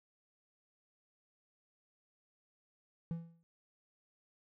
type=tone with exponential decay; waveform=triangle; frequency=166.9 Hz; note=E3; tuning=22 cents sharp; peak=-31 dBFS; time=3.11-3.43 s; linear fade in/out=0 ms; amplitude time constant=69 ms; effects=none